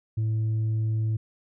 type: tone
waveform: sine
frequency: 110 Hz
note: A2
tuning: in tune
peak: -20 dBFS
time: 0.17-1.17 s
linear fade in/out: 10 ms
effects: tanh soft clip ceiling -22 dBFS